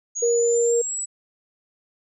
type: exponential sweep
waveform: sine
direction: up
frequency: 6645 to 7902 Hz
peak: -25 dBFS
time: 0.15-1.06 s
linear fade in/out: 20 ms
type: tone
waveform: sine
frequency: 469.2 Hz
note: A#4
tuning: 11 cents sharp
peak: -17 dBFS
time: 0.22-0.82 s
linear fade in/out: 10 ms
effects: none